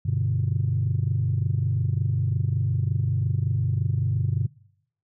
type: chord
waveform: sine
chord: G major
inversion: none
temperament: equal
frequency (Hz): 98 / 123.47 / 146.83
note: G2 / B2 / D3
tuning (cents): 0 / 0 / 0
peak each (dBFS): -24 / -24 / -27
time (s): 0.05-4.47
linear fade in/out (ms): 10
effects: noise-tail reverb RT60 0.8 s tail -25 dB re dry + tanh soft clip ceiling -14 dBFS